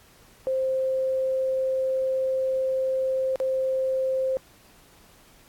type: tone with dropouts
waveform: sine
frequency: 525 Hz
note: C5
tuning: 6 cents sharp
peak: -22 dBFS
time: 0.47-4.37 s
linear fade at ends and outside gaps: 0 ms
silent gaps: 3.358-3.401 s
effects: pink hiss -55 dBFS RMS until 5.48 s + AAC 64 kbps